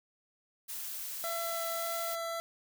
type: noise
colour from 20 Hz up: blue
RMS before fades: -40 dBFS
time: 0.68-2.16 s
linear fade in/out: 20 ms
type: tone with vibrato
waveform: 25% pulse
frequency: 670 Hz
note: E5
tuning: 28 cents sharp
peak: -31 dBFS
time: 1.24-2.4 s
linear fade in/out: 0 ms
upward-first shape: triangle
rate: 1.7 Hz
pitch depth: 8 cents each way
effects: none